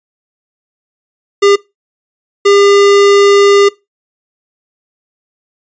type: tone bursts at uneven times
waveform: square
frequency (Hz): 402.2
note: G4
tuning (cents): +44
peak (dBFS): -5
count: 2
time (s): 1.42-1.56 / 2.45-3.69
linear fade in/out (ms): 10
effects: noise-tail reverb RT60 0.2 s tail -20 dB re dry + resampled to 16000 Hz